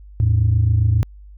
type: tone pair together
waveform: sine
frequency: 81.88 / 109.3 Hz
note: E2 / A2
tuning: -11 / -11 cents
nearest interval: perfect fourth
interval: 500 cents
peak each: -16 / -13 dBFS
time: 0.2-1.03 s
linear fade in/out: 0 ms
effects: tanh soft clip ceiling -8 dBFS + added 50 Hz sine -38 dBFS peak until 1.37 s